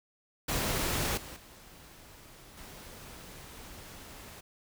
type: noise with level steps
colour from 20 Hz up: pink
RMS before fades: -31 / -45 / -53 / -48 dBFS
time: 0.48-4.41 s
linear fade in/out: 10 ms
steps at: 1.17 / 1.36 / 2.57 s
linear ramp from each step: 5 ms
effects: none